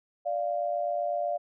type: tone pair together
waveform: sine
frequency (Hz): 587.3 / 695.2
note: D5 / F5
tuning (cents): 0 / -8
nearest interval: minor third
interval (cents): 292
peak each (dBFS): -30 / -29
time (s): 0.25-1.38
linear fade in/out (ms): 20
effects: none